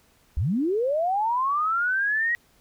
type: linear sweep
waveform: sine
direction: up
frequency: 57 to 1918 Hz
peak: -21 dBFS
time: 0.37-2.35 s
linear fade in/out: 0 ms
effects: pink hiss -61 dBFS RMS until 2.6 s